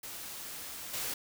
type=noise with level steps; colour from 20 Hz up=white; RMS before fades=-43 / -36 dBFS; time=0.03-1.14 s; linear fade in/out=5 ms; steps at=0.93 s; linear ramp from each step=10 ms; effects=none